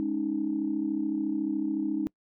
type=chord; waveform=sine; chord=Ab suspended fourth; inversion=none; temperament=equal; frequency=207.7 / 277.2 / 311.1 Hz; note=Ab3 / Db4 / Eb4; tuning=0 / 0 / 0 cents; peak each=-34 / -31 / -28 dBFS; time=0-2.07 s; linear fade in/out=0 ms; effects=noise-tail reverb RT60 0.1 s tail -25 dB re dry + tanh soft clip ceiling -17 dBFS